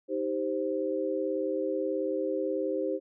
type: chord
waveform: sine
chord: C minor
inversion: first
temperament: just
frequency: 314 / 392.4 / 523.3 Hz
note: Eb4 / G4 / C5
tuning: +16 / +2 / 0 cents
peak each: -33 / -32 / -31 dBFS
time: 0.08-3 s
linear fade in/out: 50 ms
effects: none

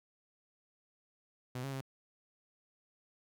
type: tone with pitch steps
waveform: sawtooth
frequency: 126.1 / 136.9 / 133.9 Hz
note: B2 / C#3 / C3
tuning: +36 / -21 / +40 cents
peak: -34 dBFS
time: 1.55-1.811 s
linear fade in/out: 5 ms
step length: 87 ms
effects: none

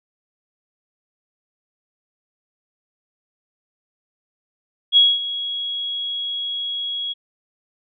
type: tone with ADSR envelope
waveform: sine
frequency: 3322 Hz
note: G#7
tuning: in tune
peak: -8 dBFS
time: 4.92-7.14 s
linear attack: 48 ms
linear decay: 220 ms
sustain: -15 dB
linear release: 23 ms
effects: none

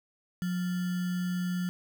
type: tone with sample-and-hold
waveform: sine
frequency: 179.8 Hz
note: F#3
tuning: 49 cents flat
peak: -28 dBFS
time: 0.42-1.69 s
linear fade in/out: 0 ms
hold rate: 1575 Hz
effects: none

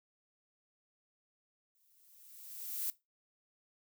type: noise with exponential growth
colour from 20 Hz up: violet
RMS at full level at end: -35 dBFS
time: 1.75-2.9 s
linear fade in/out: 0 ms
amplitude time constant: 250 ms
effects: noise-tail reverb RT60 0.2 s tail -18 dB re dry

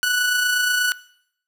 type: tone with amplitude modulation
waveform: sawtooth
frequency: 1479 Hz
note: F#6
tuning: 1 cent flat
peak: -13 dBFS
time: 0.03-0.92 s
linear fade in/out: 0 ms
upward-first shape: sine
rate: 28.3 Hz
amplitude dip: 35%
effects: noise-tail reverb RT60 0.7 s tail -20 dB re dry

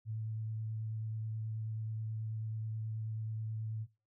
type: tone with vibrato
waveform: sine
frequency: 110 Hz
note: A2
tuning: in tune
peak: -36 dBFS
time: 0.05-3.87 s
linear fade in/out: 50 ms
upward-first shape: triangle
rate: 9.3 Hz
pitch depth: 14 cents each way
effects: noise-tail reverb RT60 0.3 s tail -22 dB re dry

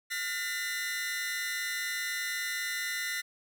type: tone cluster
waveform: sawtooth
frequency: 1423 / 1805 / 2014 Hz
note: F6 / A6 / B6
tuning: +32 / +44 / +33 cents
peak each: -37 / -33 / -31 dBFS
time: 0.1-3.22 s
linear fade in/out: 20 ms
effects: none

